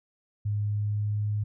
sine tone with pitch glide, 103.83 to 104.73 Hz, G#2 to G#2, 0 to +15 cents, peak -25 dBFS, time 0.45-1.44 s, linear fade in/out 10 ms, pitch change +15 cents, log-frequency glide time 0.58-1.28 s, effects none

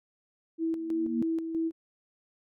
sine tone with tremolo, 326.5 Hz, E4, 17 cents flat, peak -26 dBFS, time 0.58-1.72 s, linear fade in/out 50 ms, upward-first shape square, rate 3.1 Hz, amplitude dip 50%
sine tone with exponential growth, 236.3 Hz, A#3, 24 cents sharp, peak -23 dBFS, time 0.71-1.22 s, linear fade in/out 2 ms, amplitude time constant 110 ms
effects none

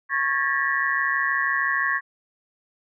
sine tone cluster, 1101 / 1632 / 1758 / 1911 Hz, C#6 / G#6 / A6 / A#6, -12 / -31 / -2 / +43 cents, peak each -26 dBFS, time 0.09-2.01 s, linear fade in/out 50 ms, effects none

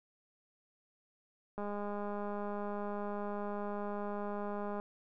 click train, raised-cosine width 1 ms, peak -27 dBFS, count 661, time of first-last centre 1.58-4.8 s, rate 205 Hz, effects none

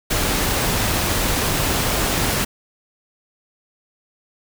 pink noise, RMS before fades -20 dBFS, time 0.1-2.45 s, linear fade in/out 10 ms, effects none

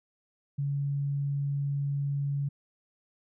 sine tone, 141.2 Hz, C#3, 32 cents sharp, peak -27 dBFS, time 0.58-2.49 s, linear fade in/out 10 ms, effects none

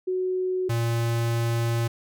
sine / square tone pair in turn, 369.8 / 116.48 Hz, F#4 / A#2, -1 / -1 cents, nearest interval octave + minor sixth, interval 2000 cents, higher first, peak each -23 dBFS, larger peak neither, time 0.07-0.69 / 0.69-1.88 s, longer second, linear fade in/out 10 ms, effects none

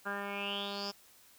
10% pulse tone with low-pass filter sweep, 200.9 Hz, G3, 43 cents sharp, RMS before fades -38 dBFS, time 0.05-0.92 s, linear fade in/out 20 ms, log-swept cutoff 1500 to 5400 Hz, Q 9.3, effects white hiss -61 dBFS RMS until 1.38 s

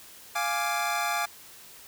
25% pulse chord, D diminished, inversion first, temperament equal, 698.5 / 830.6 / 1174.7 Hz, F5 / Ab5 / D6, 0 / 0 / 0 cents, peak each -27 dBFS, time 0.35-1.26 s, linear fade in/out 10 ms, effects white hiss -49 dBFS RMS until 1.87 s

